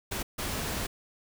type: noise bursts at uneven times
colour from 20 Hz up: pink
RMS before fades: -33 dBFS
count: 2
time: 0.11-0.23 / 0.38-0.87 s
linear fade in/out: 10 ms
effects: none